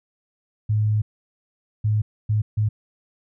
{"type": "tone bursts at uneven times", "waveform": "sine", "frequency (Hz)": 106.8, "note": "G#2", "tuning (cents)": 49, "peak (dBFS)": -17, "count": 4, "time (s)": [[0.69, 1.02], [1.84, 2.02], [2.29, 2.42], [2.57, 2.69]], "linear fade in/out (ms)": 10, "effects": []}